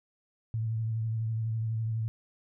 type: tone with vibrato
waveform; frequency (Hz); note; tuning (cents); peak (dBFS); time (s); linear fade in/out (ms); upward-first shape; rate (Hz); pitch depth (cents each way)
sine; 111.9; A2; +30; -28; 0.54-2.08; 0; sine; 12; 31
effects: none